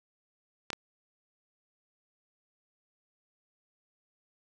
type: clicks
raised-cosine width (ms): 0.2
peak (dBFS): -16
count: 2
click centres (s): 0.703 / 0.731
effects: none